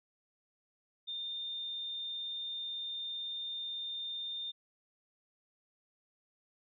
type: tone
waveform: sine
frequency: 3619 Hz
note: A7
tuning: 48 cents sharp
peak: -37 dBFS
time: 1.07-4.52 s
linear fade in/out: 20 ms
effects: none